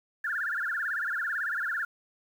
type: tone with vibrato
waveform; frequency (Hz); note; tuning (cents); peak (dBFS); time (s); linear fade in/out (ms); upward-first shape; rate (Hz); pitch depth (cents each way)
sine; 1568; G6; 0; -28; 0.24-1.85; 5; sine; 18; 230
effects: 9-bit